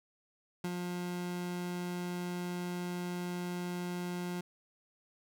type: tone with ADSR envelope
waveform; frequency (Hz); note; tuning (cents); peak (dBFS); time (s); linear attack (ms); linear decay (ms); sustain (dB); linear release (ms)
30% pulse; 177.4; F3; +27; -30; 0.64-4.41; 4; 44; -3; 6
effects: none